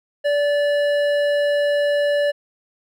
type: tone with hard clipping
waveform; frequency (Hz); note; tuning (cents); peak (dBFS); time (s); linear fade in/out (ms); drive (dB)
triangle; 580; D5; -22; -18; 0.24-2.32; 20; 15
effects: none